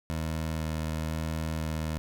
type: tone with vibrato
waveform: 20% pulse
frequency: 79.2 Hz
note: D#2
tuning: 31 cents sharp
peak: -25 dBFS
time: 0.1-1.98 s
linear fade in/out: 0 ms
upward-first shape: square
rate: 1 Hz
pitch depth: 10 cents each way
effects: none